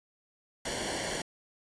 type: noise with comb filter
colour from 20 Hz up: pink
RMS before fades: -34 dBFS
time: 0.65-1.22 s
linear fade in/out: 5 ms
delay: 0.79 ms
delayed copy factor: -0.75
effects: resampled to 22050 Hz